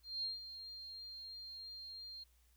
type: tone with ADSR envelope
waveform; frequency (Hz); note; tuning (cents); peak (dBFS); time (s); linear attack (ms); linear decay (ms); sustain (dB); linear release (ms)
sine; 4201; C8; +6; -36; 0.03-2.24; 200; 160; -11; 11
effects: added 60 Hz sine -68 dBFS peak until 2.56 s + white hiss -75 dBFS RMS until 2.56 s